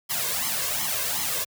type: noise with flanger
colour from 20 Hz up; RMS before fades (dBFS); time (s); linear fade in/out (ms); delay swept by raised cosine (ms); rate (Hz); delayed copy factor
white; -27; 0.09-1.45; 20; 0.95 to 1.92; 2.7; +0.85
effects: high-pass 80 Hz 12 dB/octave